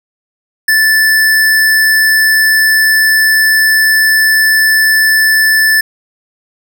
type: tone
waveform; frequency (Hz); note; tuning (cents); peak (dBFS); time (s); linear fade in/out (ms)
square; 1754; A6; -6; -7; 0.68-5.81; 5
effects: none